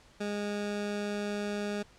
20% pulse tone, 205.9 Hz, G#3, 15 cents flat, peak -27 dBFS, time 0.2-1.83 s, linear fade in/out 10 ms, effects pink hiss -59 dBFS RMS until 1.98 s + low-pass 7000 Hz 12 dB/octave

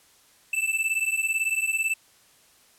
square beating tone pair, 2637 / 2655 Hz, E7 / E7, 0 / +12 cents, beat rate 18 Hz, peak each -27 dBFS, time 0.53-1.94 s, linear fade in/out 5 ms, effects white hiss -58 dBFS RMS until 2.78 s + low-pass 12000 Hz 12 dB/octave

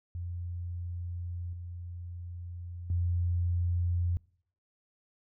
sine tone with level steps, 87.31 Hz, F2, in tune, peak -34 / -38 / -26 dBFS, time 0.15-4.17 s, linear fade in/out 0 ms, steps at 1.53 / 2.9 s, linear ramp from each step 2 ms, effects noise-tail reverb RT60 0.6 s tail -24 dB re dry

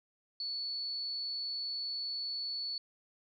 sine tone, 4435 Hz, C#8, in tune, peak -35 dBFS, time 0.4-2.78 s, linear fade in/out 2 ms, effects none

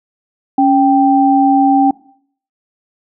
sine tone pair together, 277.2 / 784 Hz, C#4 / G5, 0 / 0 cents, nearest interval octave + tritone, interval 1800 cents, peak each -10 dBFS, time 0.58-1.91 s, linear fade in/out 5 ms, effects noise-tail reverb RT60 0.6 s tail -21 dB re dry

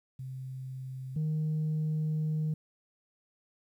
sine tone pair in turn, 130.81 / 154.97 Hz, C3 / D#3, 0 / -7 cents, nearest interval minor third, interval 293 cents, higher second, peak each -37 / -26 dBFS, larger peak second, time 0.19-1.16 / 1.16-2.54 s, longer second, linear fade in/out 5 ms, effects tanh soft clip ceiling -26 dBFS + 11-bit

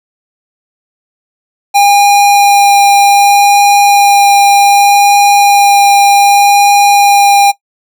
square tone with vibrato, 807 Hz, G#5, 50 cents flat, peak -4 dBFS, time 1.74-7.52 s, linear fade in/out 20 ms, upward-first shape sine, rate 0.65 Hz, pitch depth 8 cents each way, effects noise-tail reverb RT60 0.1 s tail -18 dB re dry

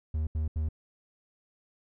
triangle tone bursts, 77.78 Hz, D#2, in tune, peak -25 dBFS, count 3, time 0.14-0.688 s, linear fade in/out 5 ms, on 130 ms, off 79 ms, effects none

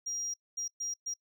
triangle tone bursts at uneven times, 5700 Hz, F8, 34 cents sharp, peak -30 dBFS, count 4, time 0.06-0.34 / 0.57-0.68 / 0.8-0.94 / 1.06-1.14 s, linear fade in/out 10 ms, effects noise-tail reverb RT60 0.1 s tail -25 dB re dry + tanh soft clip ceiling -31 dBFS

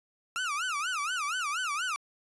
30% pulse tone with vibrato, 1318.5 Hz, E6, in tune, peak -27 dBFS, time 0.36-1.96 s, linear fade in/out 0 ms, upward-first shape sine, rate 4.2 Hz, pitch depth 250 cents each way, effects resampled to 24000 Hz

